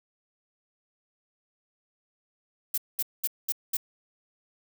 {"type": "noise bursts", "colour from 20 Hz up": "violet", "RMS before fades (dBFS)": -27, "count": 5, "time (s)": [2.74, 3.77], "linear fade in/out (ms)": 5, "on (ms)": 38, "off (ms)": 210, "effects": []}